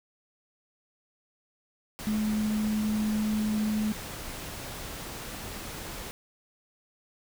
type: tone in noise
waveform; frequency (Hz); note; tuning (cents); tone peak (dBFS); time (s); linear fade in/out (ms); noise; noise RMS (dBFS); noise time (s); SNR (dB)
sine; 214; A3; -48; -25; 2.07-3.92; 0; pink; -39; 1.99-6.11; +11
effects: none